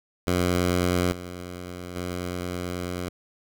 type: tone with level steps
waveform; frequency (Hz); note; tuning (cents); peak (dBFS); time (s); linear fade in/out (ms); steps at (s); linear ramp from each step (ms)
10% pulse; 89.3; F2; +39; -13 / -27 / -21; 0.27-3.09; 5; 1.12 / 1.96; 2
effects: none